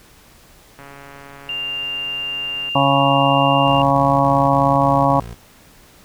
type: click train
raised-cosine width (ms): 0.5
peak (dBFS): -24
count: 267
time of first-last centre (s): 0.79-2.69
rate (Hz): 140
type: tone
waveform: sine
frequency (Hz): 2794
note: F7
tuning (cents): 0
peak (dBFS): -22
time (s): 1.49-3.82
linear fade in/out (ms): 2
type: harmonic tone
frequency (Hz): 138.59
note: C#3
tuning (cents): 0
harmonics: 1 / 2 / 4 / 5 / 6 / 7 / 8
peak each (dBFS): -20 / -20 / -20 / -20 / -20 / -20 / -20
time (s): 2.75-5.2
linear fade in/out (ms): 5
type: tone bursts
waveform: 20% pulse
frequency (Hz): 58.27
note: A#1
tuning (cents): 0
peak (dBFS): -26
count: 6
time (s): 3.66-5.345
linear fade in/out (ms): 5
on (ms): 260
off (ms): 25
effects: pink hiss -48 dBFS RMS until 6.04 s